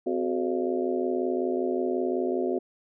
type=harmonic tone with a mistuned harmonic; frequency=85.4 Hz; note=F2; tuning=38 cents flat; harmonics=3 / 4 / 5 / 6 / 7 / 8; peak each=-31 / -27 / -33 / -36 / -36 / -36 dBFS; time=0.06-2.59 s; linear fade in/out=10 ms; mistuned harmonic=4; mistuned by=+130 cents; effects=none